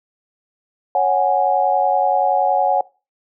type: chord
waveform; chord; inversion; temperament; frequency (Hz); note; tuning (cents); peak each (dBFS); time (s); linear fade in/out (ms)
sine; C# suspended fourth; none; equal; 554.4 / 740 / 830.6; C#5 / F#5 / G#5; 0 / 0 / 0; -20 / -16 / -18; 0.95-2.81; 2
effects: noise-tail reverb RT60 0.3 s tail -21 dB re dry